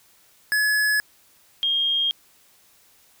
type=tone pair in turn; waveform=square / sine; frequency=1700 / 3230 Hz; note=G#6 / G#7; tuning=+40 / -49 cents; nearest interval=major seventh; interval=1111 cents; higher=second; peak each=-19 dBFS; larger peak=neither; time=0.52-1 / 1.63-2.11 s; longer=neither; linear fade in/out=0 ms; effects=white hiss -57 dBFS RMS until 3.2 s